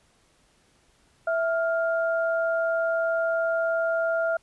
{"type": "tone pair together", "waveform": "sine", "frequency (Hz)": [659.3, 1401.5], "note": ["E5", "F6"], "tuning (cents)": [0, 6], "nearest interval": "octave + minor second", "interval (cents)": 1306, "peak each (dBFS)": [-23, -28], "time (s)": [1.27, 4.37], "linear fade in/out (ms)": 5, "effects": ["pink hiss -63 dBFS RMS until 4.42 s", "resampled to 24000 Hz"]}